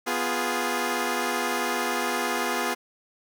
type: chord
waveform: 10% pulse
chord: F diminished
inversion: second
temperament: equal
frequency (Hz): 246.9 / 349.2 / 415.3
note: Cb4 / F4 / Ab4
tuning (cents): 0 / 0 / 0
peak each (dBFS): -21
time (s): 0.06-2.75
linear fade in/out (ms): 20
effects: none